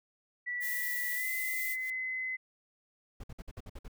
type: tone with pitch glide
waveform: sine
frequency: 1957 to 2038 Hz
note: B6 to C7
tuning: -16 to -46 cents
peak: -33 dBFS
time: 0.46-2.37 s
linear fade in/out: 20 ms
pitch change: +70 cents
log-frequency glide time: 1.15-1.26 s
type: noise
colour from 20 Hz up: violet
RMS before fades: -38 dBFS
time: 0.6-1.77 s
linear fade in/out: 50 ms
type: noise with exponential growth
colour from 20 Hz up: blue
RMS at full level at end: -47 dBFS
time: 1.55-1.9 s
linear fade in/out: 1 ms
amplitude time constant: 74 ms
type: noise bursts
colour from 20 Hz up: brown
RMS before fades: -43 dBFS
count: 8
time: 3.2-3.881 s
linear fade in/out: 5 ms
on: 37 ms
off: 55 ms
effects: none